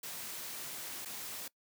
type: noise with dropouts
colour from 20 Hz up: white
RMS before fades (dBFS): -43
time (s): 0.03-1.48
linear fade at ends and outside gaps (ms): 5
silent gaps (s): 1.05-1.056
effects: noise-tail reverb RT60 0.1 s tail -22 dB re dry + high-pass 100 Hz 12 dB/octave